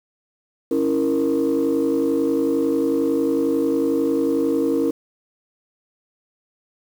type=chord; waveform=sine; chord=A# diminished; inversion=first; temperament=equal with one note detuned; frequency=277.2 / 328.3 / 466.2 Hz; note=C#4 / E4 / A#4; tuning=0 / -7 / 0 cents; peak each=-20 dBFS; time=0.71-4.91 s; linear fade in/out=5 ms; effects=tanh soft clip ceiling -12 dBFS + 7-bit